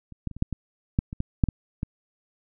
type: clicks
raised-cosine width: 5 ms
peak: -30 / -16 / -27 / -26 / -9 / -17 / -8 / -21 / -14 / -6 / -13 / -15 dBFS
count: 12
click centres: 0.123 / 0.273 / 0.313 / 0.366 / 0.424 / 0.527 / 0.989 / 1.129 / 1.204 / 1.438 / 1.487 / 1.831 s
effects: none